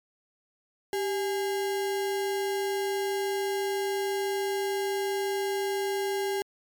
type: tone with sample-and-hold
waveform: sine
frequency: 392 Hz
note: G4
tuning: in tune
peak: -26 dBFS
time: 0.93-6.42 s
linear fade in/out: 0 ms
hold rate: 1225 Hz
effects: MP3 96 kbps